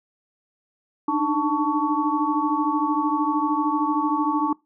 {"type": "tone cluster", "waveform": "sine", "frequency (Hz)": [294.7, 307.8, 882, 1122], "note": ["D4", "D#4", "A5", "C#6"], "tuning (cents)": [6, -19, 4, 21], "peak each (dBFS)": -25, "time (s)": [1.08, 4.53], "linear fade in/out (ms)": 5, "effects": ["noise-tail reverb RT60 0.2 s tail -22 dB re dry"]}